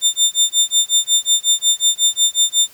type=tone with tremolo; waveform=25% pulse; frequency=3600 Hz; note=A7; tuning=39 cents sharp; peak=-6 dBFS; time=0.01-2.69 s; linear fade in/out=50 ms; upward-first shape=sine; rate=5.5 Hz; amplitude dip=100%; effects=white hiss -46 dBFS RMS until 2.73 s